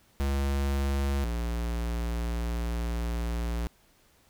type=tone pair in turn; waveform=square; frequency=69.3 / 58.27 Hz; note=C#2 / A#1; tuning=0 / 0 cents; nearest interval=minor third; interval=300 cents; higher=first; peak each=-26 / -29 dBFS; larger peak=first; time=0.2-1.24 / 1.24-3.67 s; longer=second; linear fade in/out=0 ms; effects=pink hiss -63 dBFS RMS until 4.29 s